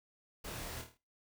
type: noise with echo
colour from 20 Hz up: pink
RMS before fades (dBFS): -45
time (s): 0.44-0.82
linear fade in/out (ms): 10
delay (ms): 26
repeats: 6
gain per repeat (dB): -5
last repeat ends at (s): 0.976
effects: noise-tail reverb RT60 0.3 s tail -20 dB re dry